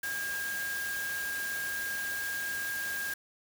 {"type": "tone in noise", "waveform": "sine", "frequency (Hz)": 1618, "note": "G#6", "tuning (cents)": -46, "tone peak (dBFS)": -33, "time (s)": [0.03, 3.14], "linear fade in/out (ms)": 5, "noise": "white", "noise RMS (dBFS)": -40, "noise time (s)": [0.03, 3.14], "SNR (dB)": 4, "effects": []}